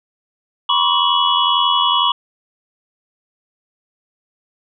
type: tone cluster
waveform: sine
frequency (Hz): 973 / 1064 / 1146 / 2952 / 3350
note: B5 / C6 / D6 / F#7 / G#7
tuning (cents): -26 / +29 / -43 / -5 / +14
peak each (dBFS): -19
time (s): 0.69-2.12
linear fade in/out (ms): 5
effects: none